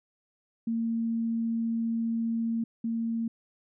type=tone pair in turn; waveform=sine; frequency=228.7 / 228.7 Hz; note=A#3 / A#3; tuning=-33 / -33 cents; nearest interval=unison; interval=0 cents; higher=neither; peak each=-26 / -27 dBFS; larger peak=first; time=0.67-2.64 / 2.84-3.28 s; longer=first; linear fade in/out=5 ms; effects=none